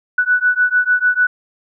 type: beating tone pair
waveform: sine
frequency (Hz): 1479 / 1485.7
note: F#6 / F#6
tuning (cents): -1 / +7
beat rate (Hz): 6.7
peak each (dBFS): -15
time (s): 0.18-1.27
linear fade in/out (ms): 5
effects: none